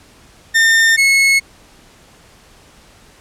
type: tone pair in turn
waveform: 40% pulse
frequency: 1811 / 2185 Hz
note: A6 / C#7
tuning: +49 / -26 cents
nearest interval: minor third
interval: 325 cents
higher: second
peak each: -8 dBFS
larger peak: neither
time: 0.54-0.97 / 0.97-1.4 s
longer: neither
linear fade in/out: 20 ms
effects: pink hiss -46 dBFS RMS until 3.2 s + low-pass 10000 Hz 12 dB/octave